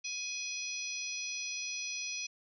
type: harmonic tone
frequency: 837 Hz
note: G#5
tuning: 13 cents sharp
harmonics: 3 / 4 / 5 / 6 / 7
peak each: -40 / -48 / -46 / -45 / -40 dBFS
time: 0.04-2.27 s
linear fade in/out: 10 ms
effects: none